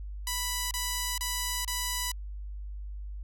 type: tone bursts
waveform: 5% pulse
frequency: 987.8 Hz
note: B5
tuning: in tune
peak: -18 dBFS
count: 4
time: 0.27-2.117 s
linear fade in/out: 2 ms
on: 440 ms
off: 29 ms
effects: added 50 Hz sine -36 dBFS peak until 3.23 s

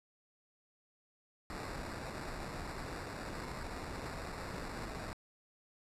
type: noise with sample-and-hold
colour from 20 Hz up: pink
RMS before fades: -43 dBFS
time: 1.5-5.13 s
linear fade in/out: 0 ms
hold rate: 3150 Hz
effects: low-pass 10000 Hz 12 dB/octave

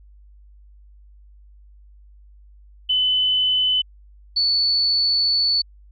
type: tone pair in turn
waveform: sine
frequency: 3017 / 4457 Hz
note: F#7 / C#8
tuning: +33 / +9 cents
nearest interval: perfect fifth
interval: 676 cents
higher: second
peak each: -16 dBFS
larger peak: neither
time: 2.89-3.82 / 4.36-5.62 s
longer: second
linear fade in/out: 10 ms
effects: added 50 Hz sine -45 dBFS peak until 5.91 s

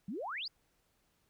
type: exponential sweep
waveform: sine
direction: up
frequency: 174.61 to 5250 Hz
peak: -37 dBFS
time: 0.08-0.48 s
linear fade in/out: 5 ms
effects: pink hiss -75 dBFS RMS until 1.29 s

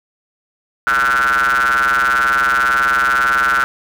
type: ring-modulated tone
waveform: square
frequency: 65.41 Hz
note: C2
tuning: in tune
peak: -10 dBFS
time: 0.87-3.64 s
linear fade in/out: 0 ms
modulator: 1430 Hz
effects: none

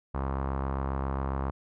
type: tone with low-pass filter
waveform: sawtooth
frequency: 67.4 Hz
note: C#2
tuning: 48 cents flat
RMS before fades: -31 dBFS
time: 0.14-1.51 s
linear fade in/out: 10 ms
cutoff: 1100 Hz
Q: 2.7
effects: none

